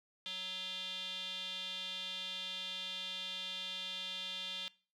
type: tone with band-pass filter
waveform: square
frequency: 186.1 Hz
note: F#3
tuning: 10 cents sharp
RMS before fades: -42 dBFS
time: 0.26-4.68 s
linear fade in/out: 0 ms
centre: 3400 Hz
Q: 8.9
effects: noise-tail reverb RT60 0.4 s tail -22 dB re dry